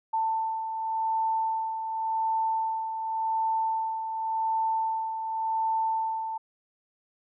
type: beating tone pair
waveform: sine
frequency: 890 / 890.89 Hz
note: A5 / A5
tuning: +20 / +21 cents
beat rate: 0.89 Hz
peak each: -26 / -35 dBFS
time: 0.13-6.38 s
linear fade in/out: 10 ms
effects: none